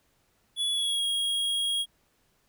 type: tone with pitch glide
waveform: square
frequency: 3405 to 3285 Hz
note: G#7 to G#7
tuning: +42 to -20 cents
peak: -26 dBFS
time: 0.56-1.86 s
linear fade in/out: 50 ms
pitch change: -62 cents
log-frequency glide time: 0.71-1.05 s
effects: pink hiss -69 dBFS RMS until 2.48 s